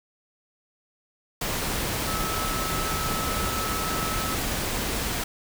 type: tone in noise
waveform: sine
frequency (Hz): 1301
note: E6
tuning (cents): -23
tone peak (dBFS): -31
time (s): 2.07-4.35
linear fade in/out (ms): 5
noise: pink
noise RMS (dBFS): -28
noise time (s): 1.41-5.24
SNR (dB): -6
effects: none